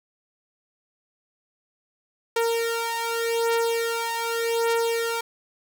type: beating tone pair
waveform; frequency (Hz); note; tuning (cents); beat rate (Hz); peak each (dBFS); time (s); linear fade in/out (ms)
sawtooth; 461.4 / 462.25; A#4 / A#4; -18 / -15; 0.85; -21 / -23; 2.36-5.21; 5
effects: none